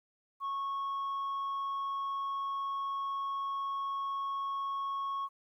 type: tone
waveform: sine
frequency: 1101 Hz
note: C#6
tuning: 12 cents flat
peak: -30 dBFS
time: 0.4-5.29 s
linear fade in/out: 50 ms
effects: tanh soft clip ceiling -32 dBFS + 12-bit